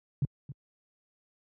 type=tone with echo; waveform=sine; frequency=138.59 Hz; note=C#3; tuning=in tune; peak=-23 dBFS; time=0.22-0.25 s; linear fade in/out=2 ms; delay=270 ms; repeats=1; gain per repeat=-14 dB; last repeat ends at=0.52 s; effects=high-pass 60 Hz 12 dB/octave